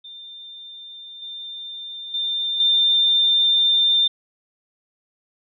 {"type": "tone with level steps", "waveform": "sine", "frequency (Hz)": 3594, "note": "A7", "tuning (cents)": 36, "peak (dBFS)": [-36, -31, -21, -14], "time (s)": [0.04, 4.08], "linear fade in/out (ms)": 10, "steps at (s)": [1.22, 2.14, 2.6], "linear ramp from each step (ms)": 2, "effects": []}